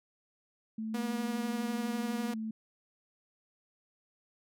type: tone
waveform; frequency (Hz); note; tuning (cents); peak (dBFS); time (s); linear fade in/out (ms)
sine; 220; A3; 0; -34; 0.78-2.51; 5
type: tone with vibrato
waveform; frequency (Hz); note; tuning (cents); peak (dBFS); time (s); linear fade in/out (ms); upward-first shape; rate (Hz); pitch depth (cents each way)
sawtooth; 240; B3; -49; -31; 0.94-2.34; 5; sine; 12; 11
effects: none